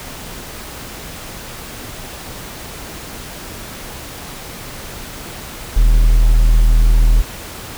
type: tone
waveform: triangle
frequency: 40 Hz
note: D#1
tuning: 49 cents sharp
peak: -5 dBFS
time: 5.76-7.22 s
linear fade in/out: 10 ms
effects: pink hiss -31 dBFS RMS until 7.77 s